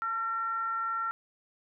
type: tone with frequency modulation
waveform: sine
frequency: 1361 Hz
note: F6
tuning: 45 cents flat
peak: -29 dBFS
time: 0.02-1.11 s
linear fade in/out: 0 ms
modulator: 476 Hz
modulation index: 0.36
effects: none